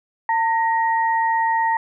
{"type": "tone pair together", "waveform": "sine", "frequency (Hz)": [904, 1884.8], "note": ["A5", "A#6"], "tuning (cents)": [47, 19], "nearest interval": "octave + minor second", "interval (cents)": 1272, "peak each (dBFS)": [-17, -24], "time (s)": [0.29, 1.77], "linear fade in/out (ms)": 2, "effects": []}